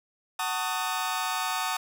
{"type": "chord", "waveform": "sawtooth", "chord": "D# half-diminished seventh", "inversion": "first", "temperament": "just", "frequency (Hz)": [746.7, 896, 1120.1, 1244.5], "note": ["F#5", "A5", "C#6", "D#6"], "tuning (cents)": [16, 31, 18, 0], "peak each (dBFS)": [-29, -29, -31, -29], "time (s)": [0.39, 1.77], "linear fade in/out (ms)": 5, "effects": []}